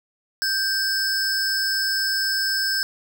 square tone pair together, 1572 / 5216 Hz, G6 / E8, +4 / -19 cents, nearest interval octave + major sixth, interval 2077 cents, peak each -24 dBFS, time 0.42-2.83 s, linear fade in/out 0 ms, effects none

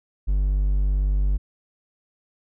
triangle tone, 49 Hz, G1, in tune, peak -16 dBFS, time 0.27-1.38 s, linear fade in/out 20 ms, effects none

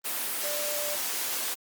sine tone in noise, 590 Hz, D5, 8 cents sharp, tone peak -34 dBFS, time 0.43-0.97 s, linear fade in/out 20 ms, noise white, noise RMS -31 dBFS, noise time 0.04-1.55 s, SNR -6 dB, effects high-pass 300 Hz 12 dB/octave + Opus 32 kbps

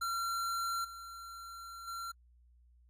square tone with level steps, 1367 Hz, F6, 37 cents flat, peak -34 / -46 / -40 dBFS, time 0.01-2.12 s, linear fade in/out 10 ms, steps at 0.84 / 1.87 s, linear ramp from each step 10 ms, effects added 60 Hz sine -61 dBFS peak until 2.89 s + AAC 64 kbps

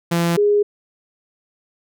sawtooth / sine tone pair in turn, 170.1 / 412.6 Hz, F3 / G#4, -45 / -11 cents, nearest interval octave + minor third, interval 1534 cents, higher second, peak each -12 dBFS, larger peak neither, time 0.11-0.37 / 0.37-0.63 s, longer neither, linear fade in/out 10 ms, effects none

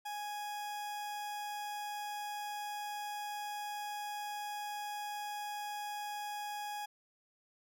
40% pulse tone, 830.6 Hz, G#5, in tune, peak -38 dBFS, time 0.05-6.86 s, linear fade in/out 10 ms, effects none

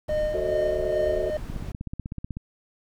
brown noise, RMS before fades -35 dBFS, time 0.08-1.72 s, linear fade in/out 5 ms
triangle tone with tremolo, 610 Hz, D#5, 34 cents flat, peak -20 dBFS, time 0.09-1.37 s, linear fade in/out 2 ms, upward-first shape sine, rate 2.4 Hz, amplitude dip 55%
sine chord, F# diminished seventh, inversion none, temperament just, 370 / 444 / 532.8 / 639.4 Hz, F#4 / A4 / C5 / Eb5, 0 / +16 / +31 / +47 cents, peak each -29 / -32 / -34 / -31 dBFS, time 0.34-1.3 s, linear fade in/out 2 ms
click train, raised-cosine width 5 ms, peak -20 dBFS, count 15, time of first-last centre 1.5-2.37 s, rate 16.1 Hz
effects none

